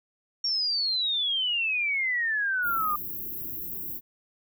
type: exponential sweep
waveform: sine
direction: down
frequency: 5580 to 1189 Hz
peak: -24 dBFS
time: 0.44-2.96 s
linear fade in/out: 5 ms
type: band-stop noise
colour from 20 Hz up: white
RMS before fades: -35 dBFS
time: 2.62-4.01 s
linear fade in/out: 50 ms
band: 410 to 12000 Hz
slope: 96 dB/octave
effects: none